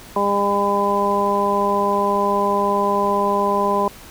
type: harmonic tone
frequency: 201.5 Hz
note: G3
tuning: 48 cents sharp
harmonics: 1 / 2 / 3 / 4 / 5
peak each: -25 / -22 / -23 / -25 / -19 dBFS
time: 0.16-3.88 s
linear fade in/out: 2 ms
effects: pink hiss -41 dBFS RMS until 4.1 s